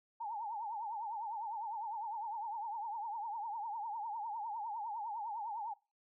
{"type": "tone with vibrato", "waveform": "sine", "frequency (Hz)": 874, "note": "A5", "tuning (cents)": -12, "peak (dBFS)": -38, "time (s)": [0.2, 5.74], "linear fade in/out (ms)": 10, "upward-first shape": "triangle", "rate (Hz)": 9.9, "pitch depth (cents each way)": 160, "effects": ["noise-tail reverb RT60 0.3 s tail -22 dB re dry"]}